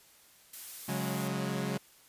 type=noise; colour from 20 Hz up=blue; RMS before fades=-43 dBFS; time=0.53-1.28 s; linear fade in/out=5 ms
type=chord; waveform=sawtooth; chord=C# suspended fourth; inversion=none; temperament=equal with one note detuned; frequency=138.59 / 182.66 / 207.7 Hz; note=C#3 / F#3 / G#3; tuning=0 / -22 / 0 cents; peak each=-32 dBFS; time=0.88-1.78 s; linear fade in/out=10 ms
effects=white hiss -60 dBFS RMS until 2.08 s + resampled to 32000 Hz